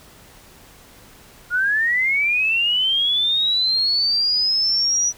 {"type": "linear sweep", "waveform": "sine", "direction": "up", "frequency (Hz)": [1411, 5880], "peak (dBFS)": -16, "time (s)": [1.5, 5.13], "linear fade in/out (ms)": 50, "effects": ["pink hiss -47 dBFS RMS until 5.17 s"]}